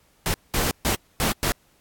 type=noise bursts at uneven times; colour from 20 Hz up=pink; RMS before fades=-23 dBFS; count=5; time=0.26-0.34 / 0.54-0.71 / 0.85-0.95 / 1.2-1.32 / 1.43-1.52 s; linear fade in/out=0 ms; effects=pink hiss -61 dBFS RMS until 1.8 s + AAC 64 kbps